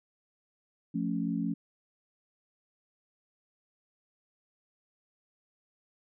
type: chord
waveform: sine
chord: F augmented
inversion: none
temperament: equal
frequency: 174.61 / 220 / 277.2 Hz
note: F3 / A3 / C#4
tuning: 0 / 0 / 0 cents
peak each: -33 dBFS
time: 0.94-1.54 s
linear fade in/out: 10 ms
effects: none